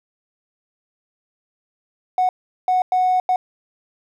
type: tone bursts at uneven times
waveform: triangle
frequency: 737 Hz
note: F#5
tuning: 7 cents flat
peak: -11 dBFS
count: 4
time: 2.18-2.29 / 2.68-2.82 / 2.92-3.2 / 3.29-3.36 s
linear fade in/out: 2 ms
effects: tanh soft clip ceiling -11 dBFS